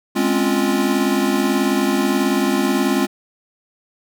square chord, Db major seventh, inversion second, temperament equal with one note detuned, 207.7 / 258.8 / 277.2 / 349.2 Hz, Ab3 / C4 / Db4 / F4, 0 / -19 / 0 / 0 cents, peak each -22 dBFS, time 0.15-3.07 s, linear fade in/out 20 ms, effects none

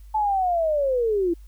sine linear sweep, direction down, 874 to 328 Hz, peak -19 dBFS, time 0.14-1.34 s, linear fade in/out 10 ms, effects added 50 Hz sine -41 dBFS peak until 1.47 s + white hiss -63 dBFS RMS until 1.47 s

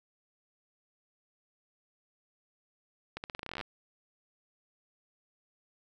accelerating click train, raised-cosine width 0.3 ms, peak -22 dBFS, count 16, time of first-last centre 3.17-3.612 s, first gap 69 ms, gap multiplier 0.86, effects none

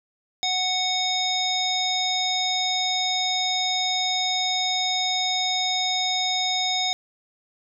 harmonic tone, 740 Hz, F#5, in tune, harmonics 1 / 3 / 5 / 7 / 9, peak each -28 / -31 / -24 / -30 / -34 dBFS, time 0.43-6.93 s, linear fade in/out 0 ms, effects none

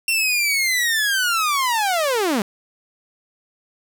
sawtooth linear sweep, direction down, 2734 to 188.1 Hz, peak -14 dBFS, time 0.08-2.42 s, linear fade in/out 2 ms, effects 9-bit

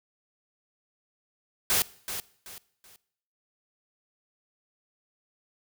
white noise with echo, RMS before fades -24 dBFS, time 1.7-1.82 s, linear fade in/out 0 ms, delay 380 ms, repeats 3, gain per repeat -10 dB, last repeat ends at 2.96 s, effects noise-tail reverb RT60 0.7 s tail -21 dB re dry

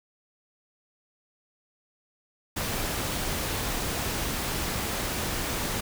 pink noise, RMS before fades -30 dBFS, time 2.56-5.81 s, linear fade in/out 10 ms, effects none

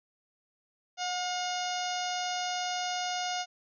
harmonic tone with a mistuned harmonic, 717 Hz, F5, 45 cents sharp, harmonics 1 / 2 / 3 / 4 / 5 / 6 / 7 / 8 / 9, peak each -33 / -40 / -43 / -40 / -42 / -45 / -41 / -44 / -42 dBFS, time 0.97-3.46 s, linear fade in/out 50 ms, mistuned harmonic 1, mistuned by +19 cents, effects none

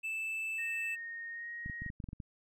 triangle tone, 2637 Hz, E7, in tune, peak -33 dBFS, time 0.03-0.96 s, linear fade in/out 20 ms
sine tone with pitch glide, 1851 to 1880.1 Hz, A#6 to A#6, -13 to +14 cents, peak -40 dBFS, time 0.58-1.9 s, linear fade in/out 10 ms, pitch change +27 cents, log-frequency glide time 1.31-1.5 s
clicks, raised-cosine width 5 ms, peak -30 dBFS, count 10, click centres 1.661 / 1.698 / 1.82 / 1.863 / 1.901 / 2.002 / 2.041 / 2.088 / 2.131 / 2.202 s
effects none

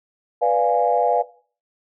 sine chord, B diminished seventh, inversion none, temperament equal, 493.9 / 587.3 / 698.5 / 830.6 Hz, B4 / D5 / F5 / Ab5, 0 / 0 / 0 / 0 cents, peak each -20 / -22 / -19 / -21 dBFS, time 0.41-1.23 s, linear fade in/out 20 ms, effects noise-tail reverb RT60 0.4 s tail -17 dB re dry + tanh soft clip ceiling -4 dBFS

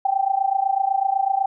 sine tone with amplitude modulation, 780 Hz, G5, 9 cents flat, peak -14 dBFS, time 0.05-1.46 s, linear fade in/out 5 ms, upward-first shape sine, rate 28 Hz, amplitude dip 85%, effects none

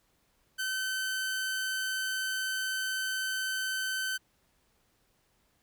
sawtooth tone, 1532 Hz, G6, 40 cents flat, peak -27 dBFS, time 0.58-4.18 s, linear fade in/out 20 ms, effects pink hiss -71 dBFS RMS until 5.62 s

